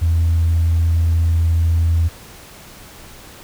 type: tone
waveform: sine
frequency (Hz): 83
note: E2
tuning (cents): +12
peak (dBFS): -11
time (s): 0.01-2.09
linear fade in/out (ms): 20
effects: tanh soft clip ceiling -9 dBFS + pink hiss -40 dBFS RMS until 3.43 s